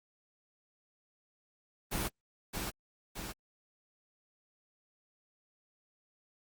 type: noise with echo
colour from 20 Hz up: pink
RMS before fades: -34 dBFS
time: 1.91-2.09 s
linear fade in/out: 20 ms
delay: 620 ms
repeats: 2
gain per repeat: -4 dB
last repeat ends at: 3.33 s
effects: Opus 24 kbps